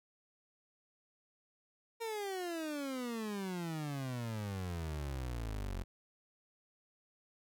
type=exponential sweep; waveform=30% pulse; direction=down; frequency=466.3 to 43.65 Hz; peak=-35 dBFS; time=2-5.84 s; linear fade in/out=20 ms; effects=none